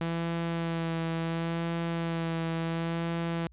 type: tone with vibrato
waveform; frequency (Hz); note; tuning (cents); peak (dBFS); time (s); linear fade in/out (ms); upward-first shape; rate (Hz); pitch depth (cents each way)
sawtooth; 166.2; E3; +15; -25; 0.01-3.47; 2; sine; 0.71; 19
effects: added 60 Hz sine -53 dBFS peak until 3.52 s + resampled to 8000 Hz